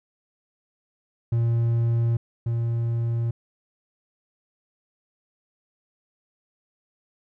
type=tone pair in turn; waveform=triangle; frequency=116.54 / 116.54 Hz; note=A#2 / A#2; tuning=0 / 0 cents; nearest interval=unison; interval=0 cents; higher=neither; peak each=-17 / -20 dBFS; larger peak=first; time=1.32-2.17 / 2.46-3.31 s; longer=neither; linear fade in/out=5 ms; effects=none